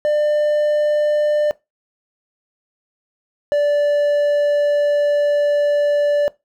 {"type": "tone pair in turn", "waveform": "triangle", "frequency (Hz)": [597, 583], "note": ["D5", "D5"], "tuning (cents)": [28, -13], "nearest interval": "unison", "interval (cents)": 41, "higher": "first", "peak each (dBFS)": [-12, -11], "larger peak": "second", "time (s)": [[0.05, 1.51], [3.52, 6.28]], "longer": "second", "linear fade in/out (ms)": 0, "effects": ["noise-tail reverb RT60 0.2 s tail -20 dB re dry"]}